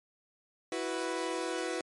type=chord; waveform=sawtooth; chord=E suspended second; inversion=none; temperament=equal; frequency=329.6 / 370 / 493.9 Hz; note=E4 / F#4 / B4; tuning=0 / 0 / 0 cents; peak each=-33 dBFS; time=0.72-1.81 s; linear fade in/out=2 ms; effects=MP3 48 kbps